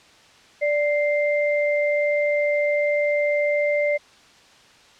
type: tone pair together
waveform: sine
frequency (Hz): 587.3 / 2093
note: D5 / C7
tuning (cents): 0 / 0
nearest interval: octave + minor seventh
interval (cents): 2200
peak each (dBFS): -19 / -25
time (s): 0.61-3.98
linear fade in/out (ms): 20
effects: white hiss -51 dBFS RMS until 4.99 s + low-pass 5000 Hz 12 dB/octave